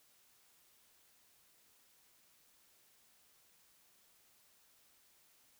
silence, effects white hiss -69 dBFS RMS until 5.59 s

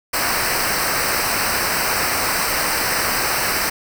pink noise with comb filter, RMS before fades -20 dBFS, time 0.13-3.7 s, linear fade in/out 10 ms, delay 0.29 ms, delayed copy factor -0.8, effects none

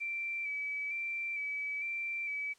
sine tone with vibrato, 2320 Hz, D7, 22 cents flat, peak -34 dBFS, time 0-2.54 s, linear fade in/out 20 ms, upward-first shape square, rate 1.1 Hz, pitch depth 22 cents each way, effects white hiss -66 dBFS RMS until 2.58 s + low-pass 8000 Hz 12 dB/octave

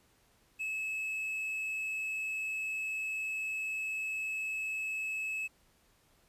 triangle tone with quantisation, 2592 Hz, E7, 30 cents flat, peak -32 dBFS, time 0.59-5.48 s, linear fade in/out 20 ms, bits 10, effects pink hiss -68 dBFS RMS until 6.28 s + resampled to 32000 Hz

